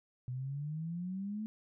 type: exponential sweep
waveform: sine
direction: up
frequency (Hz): 123.47 to 220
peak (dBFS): -36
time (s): 0.28-1.46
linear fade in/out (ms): 0
effects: none